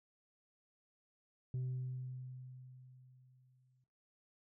sine tone with exponential decay, 127.8 Hz, C3, 40 cents flat, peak -33 dBFS, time 1.54-3.84 s, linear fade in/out 2 ms, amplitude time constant 500 ms, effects noise-tail reverb RT60 0.4 s tail -17 dB re dry + tanh soft clip ceiling -35 dBFS

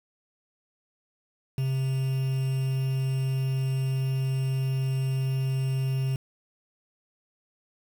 triangle tone with quantisation, 132.8 Hz, C3, 26 cents sharp, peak -22 dBFS, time 1.58-6.16 s, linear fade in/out 2 ms, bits 7, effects none

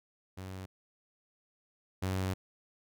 sawtooth tone pair in turn, 94.1 / 94.1 Hz, F#2 / F#2, +30 / +30 cents, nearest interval unison, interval 0 cents, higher neither, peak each -37 / -27 dBFS, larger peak second, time 0.37-0.66 / 2.02-2.34 s, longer second, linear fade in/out 10 ms, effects none

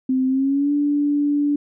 sine tone with pitch glide, 260 to 290.2 Hz, C4 to D4, -11 to -21 cents, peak -16 dBFS, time 0.09-1.56 s, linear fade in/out 5 ms, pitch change +190 cents, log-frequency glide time 0.27-0.72 s, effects none

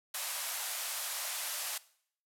white band-pass noise, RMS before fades -38 dBFS, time 0.14-1.78 s, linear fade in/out 5 ms, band 560 to 14000 Hz, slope 48 dB/octave, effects noise-tail reverb RT60 0.6 s tail -19 dB re dry

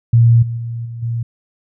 sine tone with level steps, 116.8 Hz, A#2, 4 cents sharp, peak -6 / -19 / -21 / -25 / -17 dBFS, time 0.13-1.23 s, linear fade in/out 5 ms, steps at 0.42 / 0.57 / 0.85 / 1.02 s, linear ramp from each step 10 ms, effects none

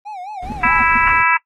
triangle tone with vibrato, 784 Hz, G5, in tune, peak -25 dBFS, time 0.05-0.83 s, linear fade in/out 20 ms, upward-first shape sine, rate 4.7 Hz, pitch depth 160 cents each way
brown noise, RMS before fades -31 dBFS, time 0.42-1.23 s, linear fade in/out 10 ms
sine tone bursts, 231.3 Hz, A#3, 13 cents flat, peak -22 dBFS, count 4, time 0.5-0.974 s, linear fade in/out 0 ms, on 21 ms, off 130 ms
harmonic tone, 329.6 Hz, E4, in tune, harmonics 3 / 4 / 5 / 6 / 7 / 8, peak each -17 / -18 / -19 / -20 / -20 / -21 dBFS, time 0.63-1.37 s, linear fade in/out 5 ms
effects noise-tail reverb RT60 0.1 s tail -22 dB re dry + AAC 32 kbps

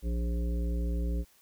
harmonic tone with a mistuned harmonic, 58.27 Hz, A#1, in tune, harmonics 1 / 3 / 5 / 7 / 9, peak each -28 / -38 / -42 / -45 / -47 dBFS, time 0.02-1.25 s, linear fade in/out 50 ms, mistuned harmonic 9, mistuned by +22 cents, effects white hiss -63 dBFS RMS until 1.41 s

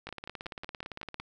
two click trains, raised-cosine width 0.3 ms, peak -23 / -24 dBFS, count 21 / 7, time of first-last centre 0.07-1.2 / 0.09-1.199 s, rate 17.7 / 5.41 Hz, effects none

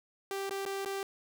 sawtooth tone with dropouts, 392 Hz, G4, in tune, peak -30 dBFS, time 0.31-1.03 s, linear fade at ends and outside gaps 1 ms, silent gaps 0.495-0.508 / 0.652-0.661 / 0.848-0.859 s, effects none

